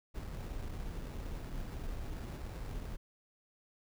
brown noise with sample-and-hold, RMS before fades -41 dBFS, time 0.14-2.97 s, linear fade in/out 20 ms, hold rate 3150 Hz, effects none

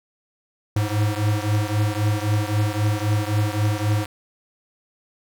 square beating tone pair, 103.83 / 107.63 Hz, G#2 / A2, 0 / -38 cents, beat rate 3.8 Hz, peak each -22 / -24 dBFS, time 0.76-4.06 s, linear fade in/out 5 ms, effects none

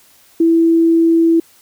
sine tone, 330.7 Hz, E4, 6 cents sharp, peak -8 dBFS, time 0.4-1.4 s, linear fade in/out 5 ms, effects white hiss -49 dBFS RMS until 1.61 s

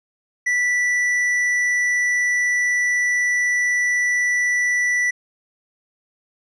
triangle tone with tanh clipping, 1966 Hz, B6, 8 cents flat, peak -18 dBFS, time 0.46-5.11 s, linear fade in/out 10 ms, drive 11 dB, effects resampled to 22050 Hz

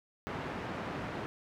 pink band-pass noise, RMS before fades -39 dBFS, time 0.27-1.26 s, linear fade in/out 0 ms, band 110 to 1900 Hz, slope 12 dB/octave, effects none

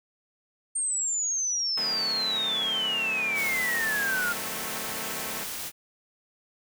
sine exponential sweep, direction down, 8740 to 1396.9 Hz, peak -25 dBFS, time 0.75-4.33 s, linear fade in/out 10 ms
5% pulse chord, D# diminished seventh, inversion none, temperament equal, 155.56 / 185 / 220 / 261.6 Hz, D#3 / F#3 / A3 / C4, 0 / 0 / 0 / 0 cents, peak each -32 / -32 / -27 / -30 dBFS, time 1.77-5.44 s, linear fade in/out 5 ms
white noise, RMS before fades -35 dBFS, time 3.34-5.72 s, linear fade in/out 50 ms
effects none

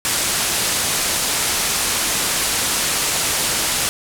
white low-pass noise, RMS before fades -20 dBFS, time 0.05-3.89 s, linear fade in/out 0 ms, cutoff 11000 Hz, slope 24 dB/octave, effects none

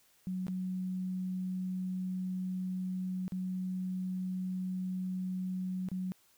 sine tone with dropouts, 185 Hz, F#3, in tune, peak -33 dBFS, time 0.27-6.12 s, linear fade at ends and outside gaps 0 ms, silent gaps 0.468-0.482 / 3.28-3.321 / 5.887-5.916 s, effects white hiss -67 dBFS RMS until 6.37 s

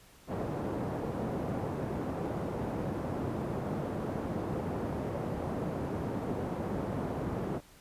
pink band-pass noise, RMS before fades -35 dBFS, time 0.27-7.61 s, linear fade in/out 50 ms, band 110 to 710 Hz, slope 12 dB/octave, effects pink hiss -58 dBFS RMS until 7.8 s + resampled to 32000 Hz

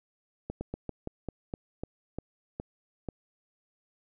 slowing click train, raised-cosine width 2 ms, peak -21 dBFS, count 11, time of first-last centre 0.5-3.087 s, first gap 110 ms, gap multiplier 1.18, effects none

